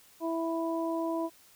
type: harmonic tone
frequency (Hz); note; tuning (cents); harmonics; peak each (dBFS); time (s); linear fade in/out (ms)
329.6; E4; 0; 1 / 2 / 3; -31 / -34 / -37; 0.2-1.3; 50
effects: white hiss -59 dBFS RMS until 1.55 s